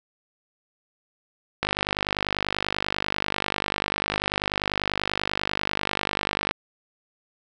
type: click train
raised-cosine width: 0.3 ms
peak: -7 dBFS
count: 246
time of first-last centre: 1.63-6.51 s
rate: 50.2 Hz
effects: none